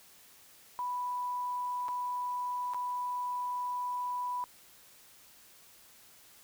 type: tone with dropouts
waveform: sine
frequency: 987.8 Hz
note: B5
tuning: in tune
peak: -32 dBFS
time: 0.79-4.44 s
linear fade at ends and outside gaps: 0 ms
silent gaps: 1.883-1.888 / 2.736-2.745 s
effects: white hiss -58 dBFS RMS until 6.43 s